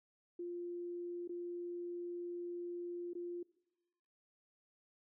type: tone with dropouts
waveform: sine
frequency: 349.2 Hz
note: F4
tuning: in tune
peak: -40 dBFS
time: 0.39-3.43 s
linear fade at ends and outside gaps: 5 ms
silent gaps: 1.277-1.292 / 3.134-3.151 s
effects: noise-tail reverb RT60 1.0 s tail -22 dB re dry